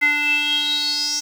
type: tone with band-pass filter sweep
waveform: square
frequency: 293.7 Hz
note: D4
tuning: in tune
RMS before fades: -20 dBFS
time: 0.01-1.21 s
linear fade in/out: 20 ms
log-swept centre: 2000 to 5900 Hz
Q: 9.1
effects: 7-bit